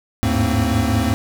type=tone cluster; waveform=square; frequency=79.2 / 101.8 / 107.3 / 226.9 / 262.1 Hz; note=D#2 / G#2 / A2 / A#3 / C4; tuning=+31 / -34 / -43 / -47 / +3 cents; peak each=-23 dBFS; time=0.23-1.14 s; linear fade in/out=0 ms; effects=none